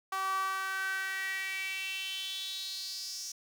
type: tone with high-pass filter sweep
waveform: sawtooth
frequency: 383.2 Hz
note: G4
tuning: 39 cents flat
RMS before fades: -36 dBFS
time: 0.12-3.32 s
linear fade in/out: 5 ms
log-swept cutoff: 1000 to 5800 Hz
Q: 5.8
effects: none